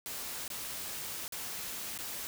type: noise with dropouts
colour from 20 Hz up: white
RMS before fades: -40 dBFS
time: 0.06-2.27 s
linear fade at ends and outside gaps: 0 ms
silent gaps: 0.479-0.502 / 1.28-1.323 / 1.977-1.988 s
effects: none